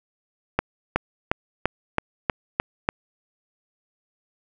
accelerating click train, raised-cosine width 0.5 ms, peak -4 dBFS, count 8, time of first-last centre 0.59-2.889 s, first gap 370 ms, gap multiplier 0.96, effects none

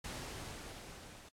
pink noise with level ramp, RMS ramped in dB -43 to -55 dBFS, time 0.04-1.29 s, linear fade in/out 5 ms, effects low-pass 10000 Hz 12 dB/octave + AAC 64 kbps

